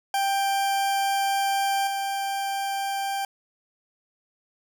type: tone with level steps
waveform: 40% pulse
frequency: 788 Hz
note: G5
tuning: 9 cents sharp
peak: -21 / -25 dBFS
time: 0.14-3.25 s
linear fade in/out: 2 ms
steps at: 1.87 s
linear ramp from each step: 2 ms
effects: none